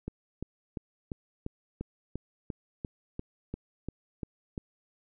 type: click train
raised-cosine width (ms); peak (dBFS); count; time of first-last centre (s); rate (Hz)
3; -22; 14; 0.08-4.578; 2.89
effects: none